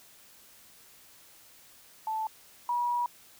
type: tone pair in turn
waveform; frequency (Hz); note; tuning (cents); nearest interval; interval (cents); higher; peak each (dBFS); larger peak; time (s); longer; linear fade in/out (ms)
sine; 877 / 964.5; A5 / B5; -6 / -41; major second; 165; second; -29 / -26; second; 2.07-2.27 / 2.69-3.06; second; 2
effects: white hiss -56 dBFS RMS until 3.39 s